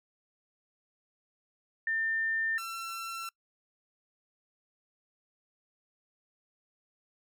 sine / sawtooth tone pair in turn, 1800 / 1348.5 Hz, A6 / E6, +39 / +39 cents, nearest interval perfect fourth, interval 500 cents, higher first, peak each -28 / -33 dBFS, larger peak first, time 1.87-2.58 / 2.58-3.29 s, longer neither, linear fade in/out 2 ms, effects noise-tail reverb RT60 0.1 s tail -25 dB re dry

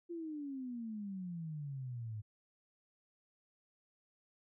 sine exponential sweep, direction down, 349.2 to 104.3 Hz, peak -40 dBFS, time 0.09-2.22 s, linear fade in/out 20 ms, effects none

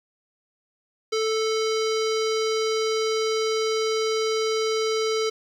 square tone with low-pass filter, 440 Hz, A4, in tune, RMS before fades -24 dBFS, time 1.12-5.3 s, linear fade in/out 10 ms, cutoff 5200 Hz, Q 2.7, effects 9-bit

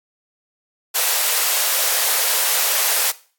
white high-pass noise, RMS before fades -18 dBFS, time 0.94-3.12 s, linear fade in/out 20 ms, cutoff 450 Hz, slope 48 dB/octave, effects noise-tail reverb RT60 0.4 s tail -18 dB re dry + AAC 64 kbps

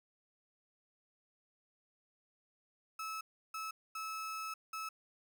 35% pulse tone bursts at uneven times, 1300 Hz, E6, 24 cents flat, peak -38 dBFS, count 4, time 2.99-3.21 / 3.54-3.71 / 3.95-4.54 / 4.73-4.89 s, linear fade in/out 5 ms, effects none

